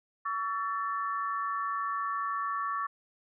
sine tone cluster, 1131 / 1331 / 1765 Hz, C#6 / E6 / A6, +34 / +16 / +5 cents, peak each -31 / -37 / -39 dBFS, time 0.25-2.87 s, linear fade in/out 10 ms, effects none

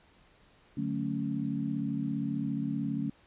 sine chord, D major seventh, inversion none, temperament equal, 146.83 / 185 / 220 / 277.2 Hz, D3 / F#3 / A3 / C#4, 0 / 0 / 0 / 0 cents, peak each -36 / -38 / -34 / -34 dBFS, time 0.77-3.1 s, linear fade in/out 5 ms, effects pink hiss -62 dBFS RMS until 3.26 s + resampled to 8000 Hz

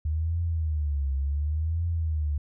sine tone with vibrato, 75.8 Hz, D#2, 45 cents flat, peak -24 dBFS, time 0.05-2.38 s, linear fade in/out 5 ms, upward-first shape triangle, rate 0.69 Hz, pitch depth 210 cents each way, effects none

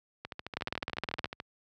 two click trains, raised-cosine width 0.3 ms, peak -15 / -22 dBFS, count 14 / 17, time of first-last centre 0.57-1.244 / 0.25-1.401 s, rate 19.3 / 13.9 Hz, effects high-pass 60 Hz 12 dB/octave

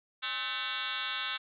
sine tone with frequency modulation, 2489 Hz, D#7, in tune, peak -32 dBFS, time 0.22-1.38 s, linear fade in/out 20 ms, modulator 239 Hz, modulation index 5.6, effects none

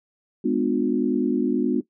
sine chord, G# diminished seventh, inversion none, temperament just, 207.7 / 249.2 / 299 / 358.8 Hz, G#3 / B3 / D4 / F4, 0 / +16 / +31 / +47 cents, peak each -27 / -23 / -24 / -25 dBFS, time 0.44-1.81 s, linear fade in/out 10 ms, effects noise-tail reverb RT60 0.1 s tail -17 dB re dry

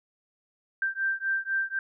sine beating tone pair, 1569 / 1573 Hz, G6 / G6, +1 / +6 cents, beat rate 4 Hz, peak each -29 dBFS, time 0.82-1.79 s, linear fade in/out 2 ms, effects none

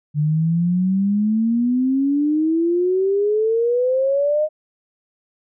sine exponential sweep, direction up, 146.6 to 622.3 Hz, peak -15 dBFS, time 0.14-4.49 s, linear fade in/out 50 ms, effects none

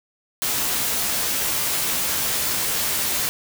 white noise with comb filter, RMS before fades -23 dBFS, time 0.42-3.29 s, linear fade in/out 0 ms, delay 15 ms, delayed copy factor +0.55, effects none

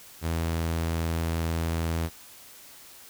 sawtooth tone, 82.41 Hz, E2, in tune, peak -22 dBFS, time 0.21-2.1 s, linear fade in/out 50 ms, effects white hiss -49 dBFS RMS until 3.09 s

